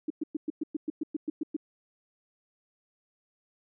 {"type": "tone bursts", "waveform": "sine", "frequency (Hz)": 307.6, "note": "D#4", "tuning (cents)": -20, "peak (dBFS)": -27, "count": 12, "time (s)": [0.08, 1.566], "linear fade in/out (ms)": 5, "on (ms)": 23, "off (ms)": 110, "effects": []}